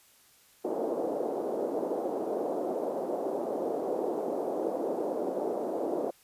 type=band-pass noise; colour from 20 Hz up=pink; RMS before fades=-32 dBFS; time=0.64-6.11 s; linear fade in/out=10 ms; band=330 to 650 Hz; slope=24 dB/octave; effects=white hiss -61 dBFS RMS until 6.23 s + resampled to 32000 Hz